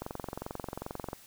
click train, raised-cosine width 1 ms, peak -22 dBFS, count 26, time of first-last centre 0.02-1.131 s, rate 22.5 Hz, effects white hiss -55 dBFS RMS until 1.26 s

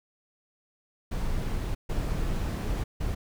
brown noise bursts at uneven times, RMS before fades -29 dBFS, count 3, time 1.11-1.75 / 1.89-2.84 / 3-3.15 s, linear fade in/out 10 ms, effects none

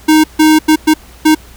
square tone bursts at uneven times, 311.1 Hz, D#4, in tune, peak -5 dBFS, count 5, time 0.08-0.24 / 0.39-0.59 / 0.68-0.76 / 0.87-0.94 / 1.25-1.35 s, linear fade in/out 10 ms, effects added 60 Hz sine -38 dBFS peak until 1.56 s + pink hiss -40 dBFS RMS until 1.56 s

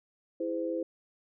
sine chord, E augmented, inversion none, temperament just, 329.6 / 412 / 515 Hz, E4 / G#4 / B#4, 0 / -14 / -28 cents, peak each -33 / -39 / -33 dBFS, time 0.4-0.83 s, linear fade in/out 5 ms, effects none

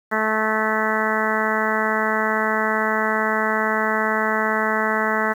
harmonic tone, 217.7 Hz, A3, 18 cents flat, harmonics 1 / 2 / 3 / 4 / 5 / 6 / 7 / 8 / 9, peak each -27 / -27 / -27 / -27 / -27 / -27 / -27 / -27 / -27 dBFS, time 0.11-5.34 s, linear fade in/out 20 ms, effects 8-bit

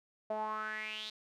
sawtooth tone with band-pass filter sweep, 215.1 Hz, A3, 39 cents flat, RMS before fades -39 dBFS, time 0.3-1.1 s, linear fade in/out 5 ms, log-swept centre 660 to 4000 Hz, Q 6.3, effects none

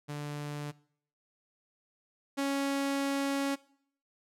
sawtooth tone pair in turn, 146.83 / 277.2 Hz, D3 / C#4, 0 / 0 cents, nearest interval major seventh, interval 1100 cents, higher second, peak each -32 / -25 dBFS, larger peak second, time 0.08-0.72 / 2.37-3.56 s, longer second, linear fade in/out 20 ms, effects noise-tail reverb RT60 0.6 s tail -21 dB re dry + low-pass 12000 Hz 12 dB/octave

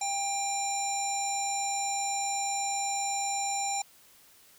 square tone with low-pass filter, 796 Hz, G5, 26 cents sharp, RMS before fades -31 dBFS, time 0.01-3.82 s, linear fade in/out 5 ms, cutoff 7200 Hz, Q 7.3, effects white hiss -58 dBFS RMS until 4.58 s

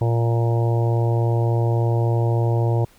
harmonic tone, 116.54 Hz, A#2, in tune, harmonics 1 / 3 / 4 / 5 / 6 / 7 / 8, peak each -17 / -27 / -29 / -31 / -33 / -34 / -35 dBFS, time 0.01-2.85 s, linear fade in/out 5 ms, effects pink hiss -54 dBFS RMS until 2.98 s

